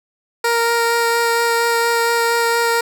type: tone with vibrato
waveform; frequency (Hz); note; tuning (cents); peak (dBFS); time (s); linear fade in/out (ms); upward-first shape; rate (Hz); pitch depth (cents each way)
15% pulse; 466.2; A#4; 0; -8; 0.44-2.81; 5; sine; 4.3; 9
effects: none